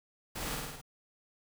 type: noise with echo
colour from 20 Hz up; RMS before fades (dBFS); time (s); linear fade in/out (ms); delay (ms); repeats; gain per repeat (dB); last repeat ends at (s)
pink; -39; 0.35-0.56; 10; 51; 5; -2; 0.815
effects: none